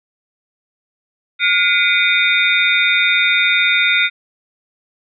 sine tone cluster, 1428 / 2044 / 2258 / 2442 / 3659 Hz, F6 / C7 / C#7 / D#7 / A#7, +38 / -41 / +31 / -33 / -33 cents, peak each -18 dBFS, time 1.39-4.1 s, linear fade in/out 50 ms, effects none

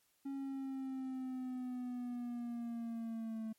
triangle linear sweep, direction down, 275.4 to 220 Hz, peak -37 dBFS, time 0.25-3.53 s, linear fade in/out 10 ms, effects white hiss -75 dBFS RMS until 3.58 s + MP3 64 kbps

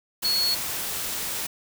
sine tone in noise, 4357 Hz, C#8, 31 cents flat, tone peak -21 dBFS, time 0.24-0.55 s, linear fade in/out 10 ms, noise white, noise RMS -30 dBFS, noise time 0.22-1.47 s, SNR +6 dB, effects none

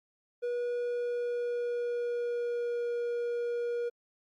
triangle tone with pitch glide, 483.9 to 476.7 Hz, B4 to A#4, -35 to +39 cents, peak -28 dBFS, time 0.42-3.9 s, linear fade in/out 20 ms, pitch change -26 cents, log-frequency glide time 0.76-2.91 s, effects Opus 48 kbps

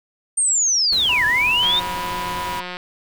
sine linear two-way sweep, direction down then up, 8870 to 1661.2 to 3723 Hz, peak -15 dBFS, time 0.37-1.8 s, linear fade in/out 10 ms, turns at 1.25 s
pink noise, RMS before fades -34 dBFS, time 0.92-2.6 s, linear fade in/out 5 ms
triangle tone with vibrato, 981 Hz, B5, 12 cents flat, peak -23 dBFS, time 1.09-2.61 s, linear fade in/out 2 ms, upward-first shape square, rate 1.1 Hz, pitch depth 11 cents each way
click train, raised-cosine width 0.3 ms, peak -14 dBFS, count 206, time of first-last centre 1.63-2.769 s, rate 180 Hz
effects none

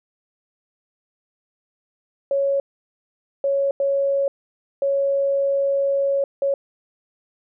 sine tone bursts at uneven times, 554.4 Hz, C#5, in tune, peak -17 dBFS, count 5, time 2.31-2.6 / 3.44-3.71 / 3.8-4.28 / 4.82-6.24 / 6.42-6.54 s, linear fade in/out 2 ms, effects none

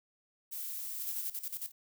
violet noise, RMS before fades -40 dBFS, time 0.51-1.3 s, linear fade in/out 20 ms
violet noise with tremolo, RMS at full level -38 dBFS, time 0.98-1.72 s, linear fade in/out 50 ms, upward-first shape square, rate 11 Hz, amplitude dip 75%
effects none

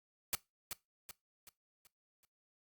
white noise with echo, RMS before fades -34 dBFS, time 0.33-0.35 s, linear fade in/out 0 ms, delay 380 ms, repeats 5, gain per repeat -7 dB, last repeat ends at 2.25 s, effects noise-tail reverb RT60 0.2 s tail -20 dB re dry + Opus 48 kbps

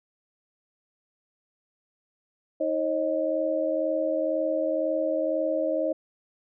sine tone cluster, 316.4 / 541 / 623 Hz, D#4 / C#5 / D#5, +29 / -42 / +2 cents, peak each -30 / -27 / -27 dBFS, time 2.6-5.93 s, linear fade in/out 10 ms, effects none

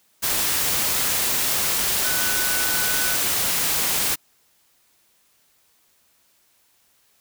sine tone in noise, 1493 Hz, F#6, 15 cents sharp, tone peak -28 dBFS, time 2.03-3.17 s, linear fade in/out 20 ms, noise white, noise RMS -22 dBFS, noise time 0.22-4.16 s, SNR -9 dB, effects white hiss -62 dBFS RMS until 7.2 s

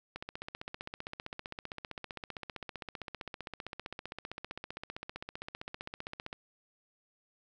click train, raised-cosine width 0.3 ms, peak -24 dBFS, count 96, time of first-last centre 0.16-6.329 s, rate 15.4 Hz, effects none

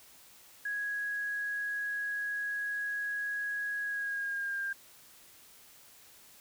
sine tone with pitch glide, 1661.2 to 1599.1 Hz, G#6 to G6, 0 to +34 cents, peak -32 dBFS, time 0.65-4.73 s, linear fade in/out 5 ms, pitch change -66 cents, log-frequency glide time 3.84-4.62 s, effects white hiss -57 dBFS RMS until 6.4 s

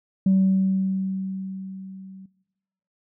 sine tone with level ramp, 190.8 Hz, G3, 47 cents flat, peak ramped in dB -13 to -41 dBFS, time 0.26-2.26 s, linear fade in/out 5 ms, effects noise-tail reverb RT60 1.0 s tail -19 dB re dry + tanh soft clip ceiling -12 dBFS

